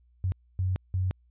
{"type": "tone bursts at uneven times", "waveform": "sine", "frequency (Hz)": 92.8, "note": "F#2", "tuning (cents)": 6, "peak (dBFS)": -24, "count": 3, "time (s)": [[0.24, 0.32], [0.59, 0.76], [0.94, 1.11]], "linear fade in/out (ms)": 0, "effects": ["added 60 Hz sine -59 dBFS peak until 1.3 s", "resampled to 8000 Hz"]}